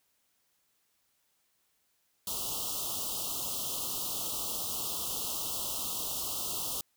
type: band-stop noise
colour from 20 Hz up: white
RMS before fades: -35 dBFS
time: 2.27-6.81 s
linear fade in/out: 2 ms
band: 1300 to 2800 Hz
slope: 96 dB/octave
effects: white hiss -74 dBFS RMS until 6.96 s